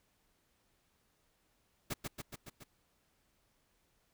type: noise with echo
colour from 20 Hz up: pink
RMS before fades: -37 dBFS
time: 1.9-1.94 s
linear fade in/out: 10 ms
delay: 140 ms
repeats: 5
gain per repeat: -3 dB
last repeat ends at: 2.64 s
effects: pink hiss -75 dBFS RMS until 4.13 s